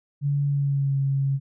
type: tone with pitch glide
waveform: sine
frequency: 142.5 to 137.25 Hz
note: C#3 to C#3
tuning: +48 to -17 cents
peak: -20 dBFS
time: 0.21-1.4 s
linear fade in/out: 50 ms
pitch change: -65 cents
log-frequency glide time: 0.46-0.98 s
effects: none